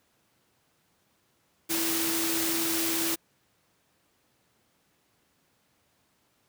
sine tone in noise, 329.6 Hz, E4, in tune, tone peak -31 dBFS, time 1.69-3.16 s, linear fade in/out 20 ms, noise white, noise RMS -29 dBFS, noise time 1.69-3.16 s, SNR -5 dB, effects pink hiss -69 dBFS RMS until 6.48 s + high-pass 100 Hz 12 dB/octave

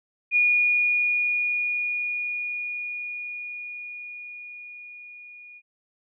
sine tone with level ramp, 2444 Hz, D#7, 32 cents flat, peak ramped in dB -16 to -43 dBFS, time 0.31-5.62 s, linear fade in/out 50 ms, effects none

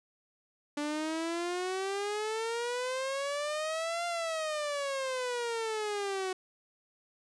sawtooth exponential two-way sweep, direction up then down, 290.7 to 696 to 369.7 Hz, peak -28 dBFS, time 0.77-6.33 s, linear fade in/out 5 ms, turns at 4.06 s, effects resampled to 22050 Hz

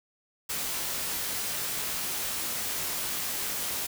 white noise with comb filter, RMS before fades -32 dBFS, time 0.49-3.87 s, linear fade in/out 10 ms, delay 19 ms, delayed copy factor +0.55, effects none

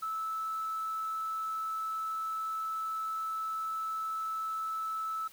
triangle tone, 1309 Hz, E6, 13 cents flat, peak -29 dBFS, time 0.02-5.28 s, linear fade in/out 10 ms, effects tanh soft clip ceiling -30 dBFS + white hiss -56 dBFS RMS until 5.32 s

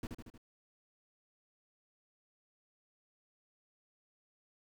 brown noise with echo, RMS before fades -40 dBFS, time 0.03-0.07 s, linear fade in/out 2 ms, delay 77 ms, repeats 4, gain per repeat -4 dB, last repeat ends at 0.378 s, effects none

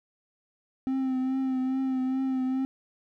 triangle tone with vibrato, 261.6 Hz, C4, in tune, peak -23 dBFS, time 0.87-2.65 s, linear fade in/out 0 ms, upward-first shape triangle, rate 2.4 Hz, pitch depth 33 cents each way, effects none

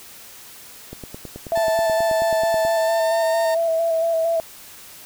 click train, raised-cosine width 2 ms, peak -20 dBFS, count 17, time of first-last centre 0.93-2.65 s, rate 9.3 Hz
sine tone with vibrato, 659.3 Hz, E5, in tune, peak -17 dBFS, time 1.52-4.4 s, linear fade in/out 0 ms, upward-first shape square, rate 4.4 Hz, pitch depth 22 cents each way
30% pulse tone with pitch glide, 880 to 913.7 Hz, A5 to A#5, 0 to -35 cents, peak -22 dBFS, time 1.55-3.55 s, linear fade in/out 10 ms, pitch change +65 cents, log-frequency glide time 2.67-3.33 s
effects white hiss -42 dBFS RMS until 5.05 s

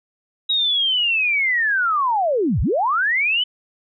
sine linear two-way sweep, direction down then up, 3834 to 46.25 to 3060 Hz, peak -16 dBFS, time 0.49-3.44 s, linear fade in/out 10 ms, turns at 2.61 s, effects none

